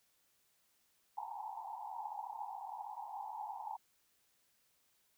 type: band-pass noise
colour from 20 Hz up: pink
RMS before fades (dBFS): -45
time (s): 1.17-3.77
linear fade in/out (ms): 10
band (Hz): 790 to 930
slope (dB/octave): 96
effects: white hiss -75 dBFS RMS until 5.17 s